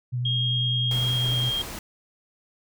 sine tone with vibrato, 123.4 Hz, B2, 1 cent flat, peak -24 dBFS, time 0.12-1.51 s, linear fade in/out 20 ms, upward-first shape triangle, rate 10 Hz, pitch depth 27 cents each way
sine tone with pitch glide, 3249 to 3219 Hz, G#7 to G7, -39 to +45 cents, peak -24 dBFS, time 0.25-1.62 s, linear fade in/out 5 ms, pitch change -16 cents, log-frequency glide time 1.07-1.49 s
pink noise, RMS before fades -36 dBFS, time 0.91-1.79 s, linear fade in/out 2 ms
effects none

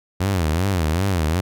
sawtooth tone with vibrato, 87.31 Hz, F2, in tune, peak -14 dBFS, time 0.2-1.41 s, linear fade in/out 10 ms, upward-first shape sine, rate 2.6 Hz, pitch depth 230 cents each way, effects none

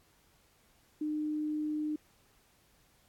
sine tone, 303.8 Hz, D#4, 41 cents flat, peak -31 dBFS, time 1.01-1.96 s, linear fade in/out 5 ms, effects pink hiss -67 dBFS RMS until 3.08 s + AAC 64 kbps

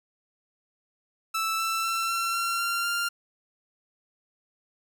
sawtooth tone with pitch steps, 1318.5 / 1330.7 / 1343.1 / 1355.6 / 1368.2 / 1380.9 / 1393.7 Hz, E6 / E6 / E6 / E6 / F6 / F6 / F6, 0 / +16 / +32 / +48 / -36 / -20 / -4 cents, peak -22 dBFS, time 1.34-3.09 s, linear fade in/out 10 ms, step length 250 ms, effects none

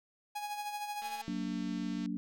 45% pulse tone with tremolo, 830.6 Hz, G#5, in tune, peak -35 dBFS, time 0.35-1.22 s, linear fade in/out 10 ms, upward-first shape sine, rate 13 Hz, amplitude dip 50%
click train, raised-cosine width 0.2 ms, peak -34 dBFS, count 235, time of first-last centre 1.02-2.06 s, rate 225 Hz
sine chord, Gb augmented, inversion none, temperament just, 185 / 231.2 / 289.1 Hz, Gb3 / Bb3 / D4, 0 / -14 / -27 cents, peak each -38 dBFS, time 1.28-2.17 s, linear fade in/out 0 ms
effects none

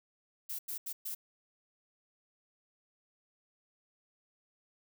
violet noise bursts at uneven times, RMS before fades -39 dBFS, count 4, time 0.49-0.59 / 0.68-0.78 / 0.86-0.93 / 1.05-1.15 s, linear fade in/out 10 ms, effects none

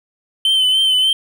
triangle tone with vibrato, 3071 Hz, G7, 36 cents flat, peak -10 dBFS, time 0.45-1.13 s, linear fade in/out 2 ms, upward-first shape triangle, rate 3.4 Hz, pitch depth 45 cents each way, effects none

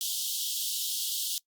pink high-pass noise, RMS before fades -32 dBFS, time 0.01-1.38 s, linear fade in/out 0 ms, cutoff 3000 Hz, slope 96 dB/octave, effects noise-tail reverb RT60 0.1 s tail -22 dB re dry + Opus 48 kbps

